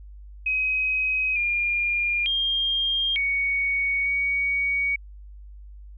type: tone with pitch steps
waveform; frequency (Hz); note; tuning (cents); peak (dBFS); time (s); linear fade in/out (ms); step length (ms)
sine; 2530 / 2410 / 3213 / 2233 / 2250; D#7 / D7 / G7 / C#7 / C#7; +28 / +44 / +42 / +12 / +25; -21; 0.46-4.96; 5; 900
effects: added 50 Hz sine -40 dBFS peak until 5.97 s